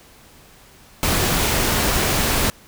pink noise, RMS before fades -19 dBFS, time 1.03-2.5 s, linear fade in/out 0 ms, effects pink hiss -48 dBFS RMS until 2.67 s

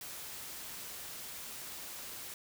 white noise, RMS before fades -45 dBFS, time 0.01-2.34 s, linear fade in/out 2 ms, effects none

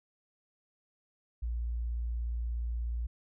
sine tone, 58.4 Hz, A#1, 4 cents sharp, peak -31 dBFS, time 1.42-3.07 s, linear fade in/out 10 ms, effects none

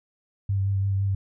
sine tone with vibrato, 98 Hz, G2, in tune, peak -21 dBFS, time 0.49-1.15 s, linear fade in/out 5 ms, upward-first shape sine, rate 5.9 Hz, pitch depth 20 cents each way, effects none

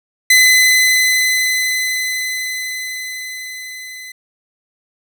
sawtooth tone with level ramp, 2022 Hz, B6, 40 cents sharp, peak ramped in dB -3 to -27 dBFS, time 0.3-4.12 s, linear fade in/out 5 ms, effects none

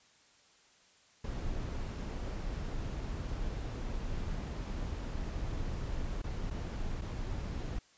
brown noise with dropouts, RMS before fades -37 dBFS, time 1.24-7.79 s, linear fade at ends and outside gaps 5 ms, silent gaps 6.219-6.239 / 6.502-6.508 / 7.012-7.018 s, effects white hiss -64 dBFS RMS until 7.97 s + resampled to 16000 Hz

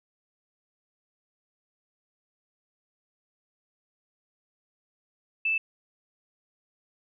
sine tone, 2637 Hz, E7, in tune, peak -23 dBFS, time 5.45-5.58 s, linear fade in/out 5 ms, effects none

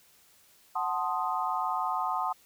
sine chord, F# diminished seventh, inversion none, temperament equal, 740 / 880 / 1046.5 / 1244.5 Hz, F#5 / A5 / C6 / Eb6, 0 / 0 / 0 / 0 cents, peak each -33 dBFS, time 0.75-2.33 s, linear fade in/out 10 ms, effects white hiss -61 dBFS RMS until 2.45 s

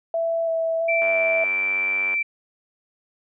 sine tone with vibrato, 659.3 Hz, E5, in tune, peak -20 dBFS, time 0.14-1.44 s, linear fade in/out 2 ms, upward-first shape square, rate 1.5 Hz, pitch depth 11 cents each way
sine tone, 2338 Hz, D7, 8 cents flat, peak -20 dBFS, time 0.88-2.23 s, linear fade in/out 10 ms
click train, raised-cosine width 0.5 ms, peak -20 dBFS, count 109, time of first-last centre 1.02-2.14 s, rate 96.4 Hz
effects high-pass 300 Hz 12 dB/octave

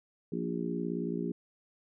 harmonic tone with a mistuned harmonic, 58.5 Hz, A#1, 7 cents sharp, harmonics 3 / 4 / 5 / 6 / 7, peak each -36 / -37 / -38 / -39 / -39 dBFS, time 0.32-1.32 s, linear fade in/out 5 ms, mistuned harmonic 7, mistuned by -15 cents, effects none

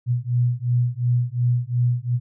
sine beating tone pair, 120.7 / 123.5 Hz, B2 / B2, -39 / 0 cents, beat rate 2.8 Hz, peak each -21 dBFS, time 0.06-2.2 s, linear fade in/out 50 ms, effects none

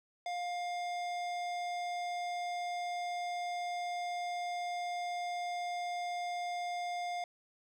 sine tone with hard clipping, 706 Hz, F5, 19 cents sharp, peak -37 dBFS, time 0.26-7.24 s, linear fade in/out 2 ms, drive 15 dB, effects none

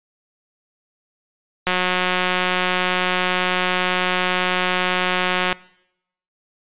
click train, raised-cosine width 0.3 ms, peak -3 dBFS, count 703, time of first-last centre 1.67-5.527 s, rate 182 Hz, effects noise-tail reverb RT60 0.8 s tail -22 dB re dry + resampled to 8000 Hz

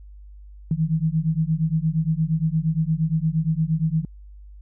sine beating tone pair, 155.56 / 164.16 Hz, D#3 / E3, 0 / -7 cents, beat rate 8.6 Hz, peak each -22 dBFS, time 0.71-4.05 s, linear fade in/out 2 ms, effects added 50 Hz sine -40 dBFS peak until 4.61 s

